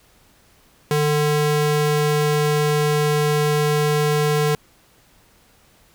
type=ring-modulated tone; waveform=square; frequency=298.6 Hz; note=D4; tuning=29 cents sharp; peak=-14 dBFS; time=0.91-4.55 s; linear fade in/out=0 ms; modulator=147 Hz; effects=pink hiss -55 dBFS RMS until 5.94 s